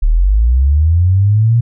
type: linear sweep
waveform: sine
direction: up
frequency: 34.65 to 119.6 Hz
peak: -7 dBFS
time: 0.02-1.61 s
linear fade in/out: 10 ms
effects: none